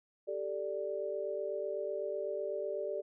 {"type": "chord", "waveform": "sine", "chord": "G suspended second", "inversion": "none", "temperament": "equal", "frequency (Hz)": [392, 440, 587.3], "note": ["G4", "A4", "D5"], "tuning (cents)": [0, 0, 0], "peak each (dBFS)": [-39, -40, -37], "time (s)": [0.27, 3.02], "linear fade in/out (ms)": 20, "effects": []}